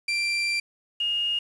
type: tone pair in turn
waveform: 30% pulse / sine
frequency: 2361 / 2848 Hz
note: D7 / F7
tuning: +9 / +33 cents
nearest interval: minor third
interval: 324 cents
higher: second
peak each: -21 / -23 dBFS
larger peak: first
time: 0.08-0.6 / 1-1.39 s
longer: first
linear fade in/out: 5 ms
effects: resampled to 22050 Hz + 8-bit